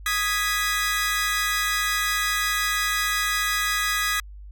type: chord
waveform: sawtooth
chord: G# minor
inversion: second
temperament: equal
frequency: 1244.5 / 1661.2 / 1975.5 Hz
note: D#6 / G#6 / B6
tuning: 0 / 0 / 0 cents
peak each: -23 dBFS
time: 0.06-4.2 s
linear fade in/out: 2 ms
effects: added 50 Hz sine -38 dBFS peak until 4.51 s